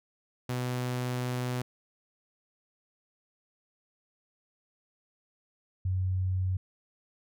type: tone pair in turn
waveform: sawtooth / sine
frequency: 124.9 / 92.94 Hz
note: B2 / F#2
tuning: +20 / +8 cents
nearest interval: perfect fourth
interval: 512 cents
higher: first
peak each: -26 dBFS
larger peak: neither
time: 0.49-1.62 / 5.85-6.57 s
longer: first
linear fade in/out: 5 ms
effects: none